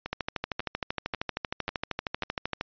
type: two click trains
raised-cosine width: 0.3 ms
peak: -17 / -13 dBFS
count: 5 / 33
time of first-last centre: 0.06-2.234 / 0.13-2.611 s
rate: 1.84 / 12.9 Hz
effects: resampled to 11025 Hz